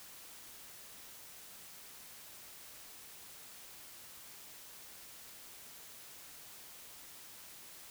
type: silence
effects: white hiss -53 dBFS RMS until 7.9 s